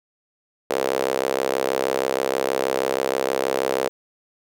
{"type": "tone with high-pass filter", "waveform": "sawtooth", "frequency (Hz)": 66.3, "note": "C2", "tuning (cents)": 23, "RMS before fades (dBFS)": -23, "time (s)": [0.7, 3.89], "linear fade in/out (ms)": 0, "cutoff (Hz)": 480, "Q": 3.1, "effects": []}